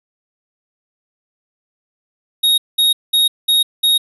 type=tone bursts; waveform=square; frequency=3753 Hz; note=A#7; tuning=11 cents sharp; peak=-11 dBFS; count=5; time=2.43-3.98 s; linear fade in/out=10 ms; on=150 ms; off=200 ms; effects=resampled to 32000 Hz